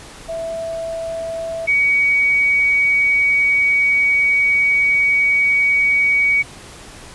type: tone pair in turn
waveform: sine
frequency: 659 / 2255 Hz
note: E5 / C#7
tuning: -1 / +29 cents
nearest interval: octave + major sixth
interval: 2130 cents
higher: second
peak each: -22 / -12 dBFS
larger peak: second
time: 0.28-1.67 / 1.67-6.43 s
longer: second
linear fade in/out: 20 ms
effects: pink hiss -38 dBFS RMS until 7.14 s + resampled to 24000 Hz